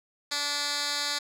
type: tone with band-pass filter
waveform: 10% pulse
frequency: 289.3 Hz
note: D4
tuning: 26 cents flat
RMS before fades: -30 dBFS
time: 0.31-1.19 s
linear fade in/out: 10 ms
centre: 4700 Hz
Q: 1.5
effects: none